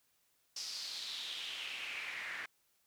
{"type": "noise with band-pass filter sweep", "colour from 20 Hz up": "pink", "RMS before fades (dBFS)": -43, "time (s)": [0.56, 2.46], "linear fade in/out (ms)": 5, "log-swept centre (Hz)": [5300, 1800], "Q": 4.3, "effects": ["white hiss -75 dBFS RMS until 2.86 s"]}